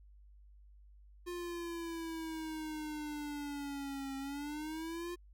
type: exponential two-way sweep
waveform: square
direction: down then up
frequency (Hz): 354.1 to 270.2 to 354.1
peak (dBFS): -40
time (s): 1.26-5.16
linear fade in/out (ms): 20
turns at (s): 4.17
effects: added 50 Hz sine -56 dBFS peak until 5.33 s